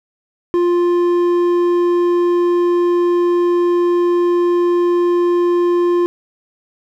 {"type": "tone with hard clipping", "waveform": "sine", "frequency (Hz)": 349.8, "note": "F4", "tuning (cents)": 3, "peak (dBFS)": -13, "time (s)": [0.54, 6.06], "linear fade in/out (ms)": 0, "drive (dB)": 6, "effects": []}